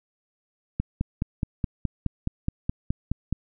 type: click train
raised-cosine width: 5 ms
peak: -12 dBFS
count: 13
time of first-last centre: 0.8-3.326 s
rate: 4.75 Hz
effects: none